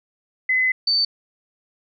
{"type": "tone pair in turn", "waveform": "sine", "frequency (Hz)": [2029, 4555], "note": ["B6", "C#8"], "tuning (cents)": [46, 46], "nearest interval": "octave + major second", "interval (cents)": 1400, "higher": "second", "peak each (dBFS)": -16, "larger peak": "neither", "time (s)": [[0.49, 0.72], [0.87, 1.05]], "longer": "first", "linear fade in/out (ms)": 5, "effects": []}